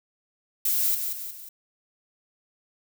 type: noise with echo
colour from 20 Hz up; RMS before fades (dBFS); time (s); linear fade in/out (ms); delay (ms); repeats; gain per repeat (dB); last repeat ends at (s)
violet; -24; 0.65-0.95; 5; 180; 3; -6; 1.49
effects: none